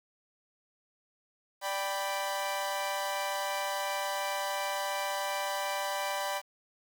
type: chord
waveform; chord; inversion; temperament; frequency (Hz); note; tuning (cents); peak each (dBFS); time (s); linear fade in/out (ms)
sawtooth; G major; second; equal; 587.3 / 784 / 987.8; D5 / G5 / B5; 0 / 0 / 0; -32; 1.61-6.42; 50
effects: 9-bit